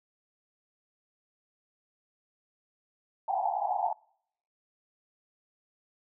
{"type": "band-pass noise", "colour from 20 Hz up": "white", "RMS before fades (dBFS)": -30, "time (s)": [3.28, 3.93], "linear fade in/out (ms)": 5, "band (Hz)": [700, 870], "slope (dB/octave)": 96, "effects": ["noise-tail reverb RT60 0.7 s tail -26 dB re dry"]}